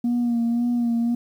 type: tone with vibrato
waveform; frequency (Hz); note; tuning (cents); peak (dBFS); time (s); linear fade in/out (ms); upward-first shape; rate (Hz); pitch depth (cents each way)
sine; 237.1; A#3; +30; -17; 0.04-1.15; 5; sine; 1.9; 33
effects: tanh soft clip ceiling -17 dBFS + 9-bit